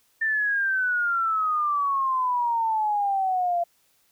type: exponential sweep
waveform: sine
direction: down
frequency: 1796 to 682 Hz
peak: -21 dBFS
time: 0.21-3.64 s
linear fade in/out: 10 ms
effects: white hiss -65 dBFS RMS until 4.11 s